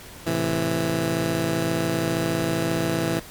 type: chord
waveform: 15% pulse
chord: A minor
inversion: none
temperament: just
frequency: 110 / 132 / 165 Hz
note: A2 / C3 / E3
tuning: 0 / +16 / +2 cents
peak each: -23 / -23 / -18 dBFS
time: 0.26-3.2 s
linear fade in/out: 10 ms
effects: pink hiss -42 dBFS RMS until 3.3 s + MP3 96 kbps